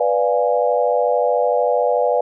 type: chord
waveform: sine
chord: B diminished seventh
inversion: none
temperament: equal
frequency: 493.9 / 587.3 / 698.5 / 830.6 Hz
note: B4 / D5 / F5 / Ab5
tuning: 0 / 0 / 0 / 0 cents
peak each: -18 / -19 / -21 / -23 dBFS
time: 0-2.21 s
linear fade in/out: 5 ms
effects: none